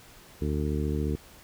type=harmonic tone; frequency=74.3 Hz; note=D2; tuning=21 cents sharp; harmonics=1 / 2 / 3 / 4 / 5 / 6; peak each=-29 / -32 / -34 / -35 / -36 / -37 dBFS; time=0.41-1.16 s; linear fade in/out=10 ms; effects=pink hiss -52 dBFS RMS until 1.43 s